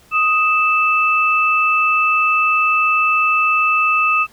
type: tone pair together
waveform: sine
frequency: 1250.3 / 2637 Hz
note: D#6 / E7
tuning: +8 / 0 cents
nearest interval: octave + minor second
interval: 1292 cents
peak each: -15 dBFS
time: 0.11-4.27 s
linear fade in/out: 50 ms
effects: pink hiss -50 dBFS RMS until 4.32 s